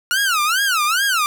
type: tone with vibrato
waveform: sawtooth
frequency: 1396.9 Hz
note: F6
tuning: in tune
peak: -12 dBFS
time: 0.11-1.26 s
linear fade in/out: 0 ms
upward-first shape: sine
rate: 2.4 Hz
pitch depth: 280 cents each way
effects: none